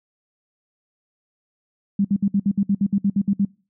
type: tone bursts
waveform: sine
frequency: 199.4 Hz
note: G3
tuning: 30 cents sharp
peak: -15 dBFS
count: 13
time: 1.99-3.451 s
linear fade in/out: 5 ms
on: 57 ms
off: 60 ms
effects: noise-tail reverb RT60 0.4 s tail -26 dB re dry